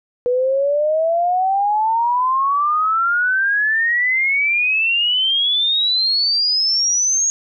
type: exponential sweep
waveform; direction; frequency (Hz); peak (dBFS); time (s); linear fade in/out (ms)
sine; up; 486.4 to 6645; -14; 0.26-7.3; 0
effects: none